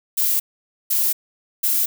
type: noise bursts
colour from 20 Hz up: violet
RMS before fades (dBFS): -19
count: 3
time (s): 0.17-1.86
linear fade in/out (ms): 10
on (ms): 230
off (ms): 500
effects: none